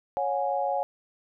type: chord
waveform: sine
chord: C# suspended fourth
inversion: none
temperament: equal with one note detuned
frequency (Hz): 554.4 / 724.8 / 830.6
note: C#5 / F#5 / G#5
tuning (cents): 0 / -36 / 0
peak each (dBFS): -29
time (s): 0.17-0.83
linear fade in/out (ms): 0
effects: none